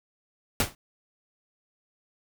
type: noise with exponential decay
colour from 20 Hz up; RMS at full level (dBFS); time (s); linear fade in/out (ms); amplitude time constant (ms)
pink; -19; 0.6-0.75; 1; 31
effects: none